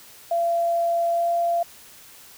sine tone with pitch glide, 681 to 685.7 Hz, F5 to F5, -44 to -32 cents, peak -19 dBFS, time 0.31-1.63 s, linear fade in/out 5 ms, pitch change +12 cents, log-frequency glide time 1.12-1.29 s, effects white hiss -47 dBFS RMS until 2.37 s

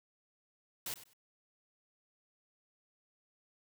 white noise with echo, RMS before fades -40 dBFS, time 0.86-0.94 s, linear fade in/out 2 ms, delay 97 ms, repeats 2, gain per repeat -14 dB, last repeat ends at 1.134 s, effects none

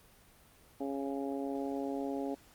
harmonic tone, 138.2 Hz, C#3, 5 cents flat, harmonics 2 / 3 / 4 / 5 / 6, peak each -36 / -40 / -42 / -44 / -46 dBFS, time 0.8-2.35 s, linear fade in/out 10 ms, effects pink hiss -61 dBFS RMS until 2.54 s + Opus 32 kbps

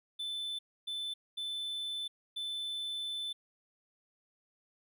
triangle tone bursts at uneven times, 3520 Hz, A7, in tune, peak -34 dBFS, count 4, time 0.19-0.59 / 0.87-1.14 / 1.37-2.08 / 2.36-3.33 s, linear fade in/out 10 ms, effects none

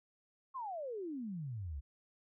sine exponential sweep, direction down, 1106 to 64 Hz, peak -39 dBFS, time 0.54-1.81 s, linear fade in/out 20 ms, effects none

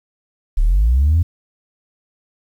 sine linear sweep, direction up, 31.9 to 87.6 Hz, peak -9 dBFS, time 0.57-1.23 s, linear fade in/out 10 ms, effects tanh soft clip ceiling -8 dBFS + 8-bit

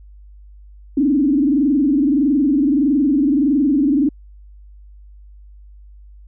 sine tone with frequency modulation, 283.4 Hz, C#4, 38 cents sharp, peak -12 dBFS, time 0.97-4.09 s, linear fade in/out 5 ms, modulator 21.6 Hz, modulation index 1.3, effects added 50 Hz sine -39 dBFS peak until 6.27 s

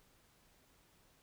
silence, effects pink hiss -69 dBFS RMS until 1.22 s

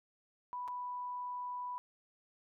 sine tone with dropouts, 987.8 Hz, B5, in tune, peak -38 dBFS, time 0.53-1.78 s, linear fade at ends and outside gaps 0 ms, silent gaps 0.678-0.683 s, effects none

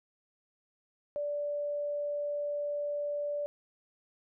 sine tone, 583 Hz, D5, 13 cents flat, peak -31 dBFS, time 1.16-3.46 s, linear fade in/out 0 ms, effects none

